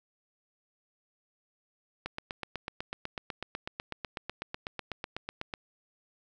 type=click train; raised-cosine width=0.3 ms; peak=-19 dBFS; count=29; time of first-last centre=2.06-5.538 s; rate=8.05 Hz; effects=none